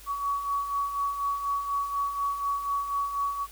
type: beating tone pair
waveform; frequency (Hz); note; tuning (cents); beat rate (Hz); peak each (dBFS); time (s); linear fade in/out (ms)
sine; 1125 / 1129.1; C#6 / C#6; +25 / +32; 4.1; -35 / -27; 0.06-3.47; 50
effects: added 50 Hz sine -50 dBFS peak until 3.51 s + white hiss -50 dBFS RMS until 3.51 s